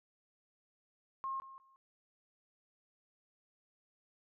sine tone with echo, 1072 Hz, C6, 42 cents sharp, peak -36 dBFS, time 1.24-1.4 s, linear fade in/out 0 ms, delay 180 ms, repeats 2, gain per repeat -14 dB, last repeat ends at 1.76 s, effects none

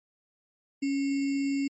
sine tone with sample-and-hold, 277.2 Hz, C#4, in tune, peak -25 dBFS, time 0.82-1.68 s, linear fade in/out 10 ms, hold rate 2450 Hz, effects MP3 32 kbps

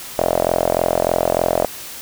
sawtooth tone with band-pass filter, 43.32 Hz, F1, 13 cents flat, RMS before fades -18 dBFS, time 0.18-1.65 s, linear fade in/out 0 ms, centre 630 Hz, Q 5.7, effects white hiss -33 dBFS RMS until 2.01 s

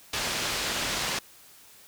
white low-pass noise, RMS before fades -30 dBFS, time 0.13-1.19 s, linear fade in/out 5 ms, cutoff 5100 Hz, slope 12 dB/octave, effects white hiss -53 dBFS RMS until 1.87 s

